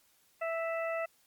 harmonic tone, 659.3 Hz, E5, in tune, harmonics 1 / 2 / 3 / 4, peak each -33 / -40 / -41 / -44 dBFS, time 0.41-1.06 s, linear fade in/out 10 ms, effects white hiss -68 dBFS RMS until 1.26 s + Opus 48 kbps

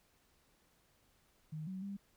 sine tone with pitch steps, 155.3 / 188.1 / 198.9 Hz, D#3 / F#3 / G3, -3 / +29 / +25 cents, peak -40 dBFS, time 1.52-1.97 s, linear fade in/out 10 ms, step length 150 ms, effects pink hiss -72 dBFS RMS until 2.16 s

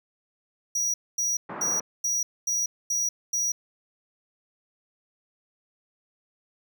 square tone bursts, 5790 Hz, F#8, 38 cents flat, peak -24 dBFS, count 7, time 0.75-3.52 s, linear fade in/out 5 ms, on 190 ms, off 240 ms
white band-pass noise, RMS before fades -37 dBFS, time 1.49-1.81 s, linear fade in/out 5 ms, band 140 to 1400 Hz, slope 24 dB/octave
effects none

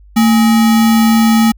sine tone with sample-and-hold, 224.6 Hz, A3, 36 cents sharp, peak -6 dBFS, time 0.16-1.52 s, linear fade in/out 10 ms, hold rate 1050 Hz, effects added 50 Hz sine -38 dBFS peak until 1.57 s

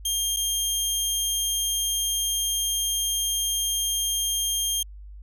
15% pulse tone with dropouts, 3200 Hz, G7, 35 cents sharp, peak -16 dBFS, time 0.05-4.83 s, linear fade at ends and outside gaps 5 ms, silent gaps 0.364-0.368 s, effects added 50 Hz sine -39 dBFS peak until 5.22 s

